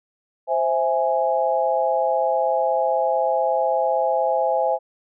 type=chord; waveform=sine; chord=C augmented; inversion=none; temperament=equal; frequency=523.3 / 659.3 / 830.6 Hz; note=C5 / E5 / G#5; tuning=0 / 0 / 0 cents; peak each=-22 dBFS; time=0.47-4.79 s; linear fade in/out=50 ms; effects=none